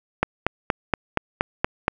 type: click train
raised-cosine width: 0.5 ms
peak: -3 dBFS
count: 8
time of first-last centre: 0.23-1.881 s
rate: 4.24 Hz
effects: none